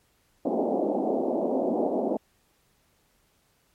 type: band-pass noise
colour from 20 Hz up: pink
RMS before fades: -26 dBFS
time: 0.45-2.17 s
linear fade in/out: 5 ms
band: 220 to 770 Hz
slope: 48 dB/octave
effects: pink hiss -67 dBFS RMS until 3.74 s + MP3 64 kbps